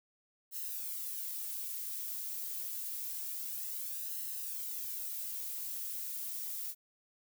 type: noise with flanger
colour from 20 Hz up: violet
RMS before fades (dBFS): -40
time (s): 0.51-6.75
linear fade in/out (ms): 50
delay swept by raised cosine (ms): 0.85 to 3.05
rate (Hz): 0.27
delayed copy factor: -0.6
effects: none